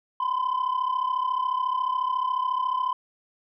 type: tone pair together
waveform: sine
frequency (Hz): 1001 / 1035.1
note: B5 / C6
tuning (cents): +23 / -19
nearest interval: minor second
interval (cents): 58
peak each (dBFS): -24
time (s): 0.2-2.93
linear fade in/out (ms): 5
effects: tanh soft clip ceiling -20 dBFS